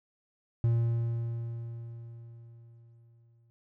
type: tone with exponential decay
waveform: triangle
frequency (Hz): 116.54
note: A#2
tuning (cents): 0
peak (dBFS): -20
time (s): 0.64-3.5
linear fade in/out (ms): 0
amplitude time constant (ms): 620
effects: none